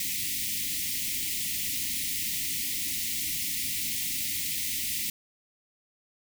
white band-stop noise, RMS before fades -31 dBFS, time 0-5.1 s, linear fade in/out 2 ms, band 320 to 1900 Hz, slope 96 dB/octave, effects none

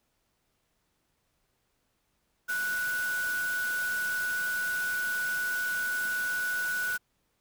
sine tone in noise, 1477 Hz, F#6, 3 cents flat, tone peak -28 dBFS, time 2.48-6.98 s, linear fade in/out 20 ms, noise white, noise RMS -40 dBFS, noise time 2.48-6.98 s, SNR +9 dB, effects pink hiss -75 dBFS RMS until 7.4 s

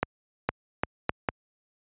accelerating click train, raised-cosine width 0.5 ms, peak -8 dBFS, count 5, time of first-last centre 0.03-1.288 s, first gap 460 ms, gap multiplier 0.75, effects high-pass 60 Hz 12 dB/octave + resampled to 8000 Hz

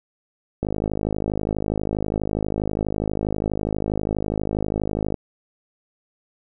click train, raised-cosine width 2 ms, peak -10 dBFS, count 237, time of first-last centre 0.63-5.142 s, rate 52.3 Hz, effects none

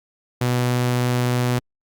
sawtooth tone, 123.47 Hz, B2, in tune, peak -14 dBFS, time 0.41-1.59 s, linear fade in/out 5 ms, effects Opus 48 kbps

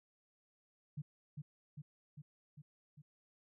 sine tone with echo, 147.2 Hz, D3, 4 cents sharp, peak -39 dBFS, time 0.97-1.02 s, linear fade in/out 10 ms, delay 400 ms, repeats 5, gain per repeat -3 dB, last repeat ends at 3.02 s, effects none

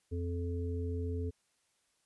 harmonic tone, 86.6 Hz, F2, 14 cents flat, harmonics 1 / 3 / 5, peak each -34 / -42 / -41 dBFS, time 0.11-1.31 s, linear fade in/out 20 ms, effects white hiss -75 dBFS RMS until 2.05 s + resampled to 24000 Hz

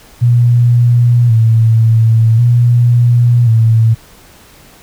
sine tone with vibrato, 116.54 Hz, A#2, in tune, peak -5 dBFS, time 0.21-3.95 s, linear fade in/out 20 ms, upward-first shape square, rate 0.46 Hz, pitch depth 55 cents each way, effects pink hiss -41 dBFS RMS until 4.82 s

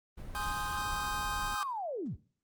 brown noise, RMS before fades -42 dBFS, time 0.17-1.55 s, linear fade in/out 10 ms
square chord, Ab major seventh, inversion none, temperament equal, 830.6 / 1046.5 / 1244.5 / 1568 Hz, Ab5 / C6 / Eb6 / G6, 0 / 0 / 0 / 0 cents, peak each -40 dBFS, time 0.35-1.63 s, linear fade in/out 0 ms
sine linear sweep, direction down, 1360 to 36.71 Hz, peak -34 dBFS, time 1.53-2.17 s, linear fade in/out 50 ms
effects noise-tail reverb RT60 0.4 s tail -18 dB re dry + Opus 24 kbps

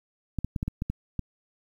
clicks, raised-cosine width 5 ms, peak -16 dBFS, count 8, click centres 0.387 / 0.446 / 0.562 / 0.629 / 0.68 / 0.821 / 0.9 / 1.193 s, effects 9-bit

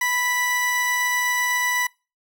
45% pulse tone pair together, 987.8 / 1967.6 Hz, B5 / B6, 0 / -7 cents, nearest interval octave, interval 1193 cents, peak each -26 / -21 dBFS, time 0.01-1.87 s, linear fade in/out 5 ms, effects noise-tail reverb RT60 0.3 s tail -24 dB re dry

